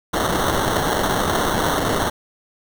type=noise with sample-and-hold; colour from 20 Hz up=blue; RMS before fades=-20 dBFS; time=0.13-2.1 s; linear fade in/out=10 ms; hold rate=2450 Hz; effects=none